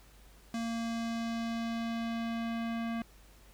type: tone with low-pass filter sweep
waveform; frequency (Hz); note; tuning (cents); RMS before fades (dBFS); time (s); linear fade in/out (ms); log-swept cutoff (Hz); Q
square; 230; A#3; -23; -35; 0.54-3.02; 2; 7400 to 2500; 1.1
effects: added 50 Hz sine -57 dBFS peak until 3.53 s + pink hiss -61 dBFS RMS until 3.53 s